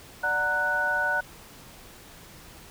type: tone cluster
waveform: sine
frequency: 589 / 740 / 923 / 1481 Hz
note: D5 / F#5 / A#5 / F#6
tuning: +5 / 0 / -17 / +1 cents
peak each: -33 / -33 / -32 / -24 dBFS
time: 0.23-1.21 s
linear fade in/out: 10 ms
effects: pink hiss -48 dBFS RMS until 2.7 s